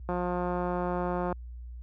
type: click train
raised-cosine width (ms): 1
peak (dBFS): -18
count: 221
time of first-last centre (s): 0.09-1.326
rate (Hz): 178
effects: added 60 Hz sine -36 dBFS peak until 1.82 s + high-pass 60 Hz 12 dB/octave